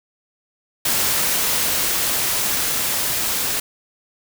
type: noise with level ramp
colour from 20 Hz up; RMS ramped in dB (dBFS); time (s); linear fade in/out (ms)
white; -19 to -22; 0.85-3.6; 5
effects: none